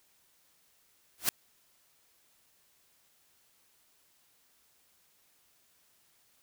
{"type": "noise with exponential growth", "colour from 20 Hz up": "white", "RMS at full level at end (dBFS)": -23, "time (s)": [1.18, 1.29], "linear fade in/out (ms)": 0, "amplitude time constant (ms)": 22, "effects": ["white hiss -68 dBFS RMS until 6.42 s"]}